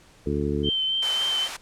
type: harmonic tone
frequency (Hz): 72.6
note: D2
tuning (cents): -19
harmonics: 1 / 2 / 3 / 4 / 5 / 6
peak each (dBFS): -30 / -30 / -30 / -30 / -30 / -30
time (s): 0.26-0.7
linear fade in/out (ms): 5
type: tone with vibrato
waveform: sine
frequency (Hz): 3100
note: G7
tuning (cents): -20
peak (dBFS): -22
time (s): 0.63-1.49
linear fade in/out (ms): 50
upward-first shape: sine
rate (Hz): 3.6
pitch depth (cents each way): 18
type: high-pass noise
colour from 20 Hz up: pink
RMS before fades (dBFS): -34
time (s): 1.02-1.57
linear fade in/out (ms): 10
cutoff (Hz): 750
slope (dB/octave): 12
effects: pink hiss -54 dBFS RMS until 1.61 s + low-pass 9000 Hz 12 dB/octave